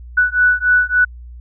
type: beating tone pair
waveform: sine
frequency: 1480 / 1483.5 Hz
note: F#6 / F#6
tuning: 0 / +4 cents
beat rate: 3.5 Hz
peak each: -14 dBFS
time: 0.17-1.05 s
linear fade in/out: 10 ms
effects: added 60 Hz sine -32 dBFS peak until 1.4 s